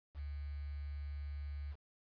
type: tone with quantisation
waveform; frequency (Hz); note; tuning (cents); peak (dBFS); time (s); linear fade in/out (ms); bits
sine; 72.1; D2; -31; -40; 0.14-1.76; 50; 10
effects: resampled to 11025 Hz